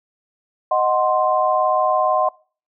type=chord; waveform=sine; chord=C diminished; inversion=first; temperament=equal; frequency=622.3 / 740 / 1046.5 Hz; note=Eb5 / Gb5 / C6; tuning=0 / 0 / 0 cents; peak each=-19 dBFS; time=0.71-2.29 s; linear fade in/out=5 ms; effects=noise-tail reverb RT60 0.4 s tail -24 dB re dry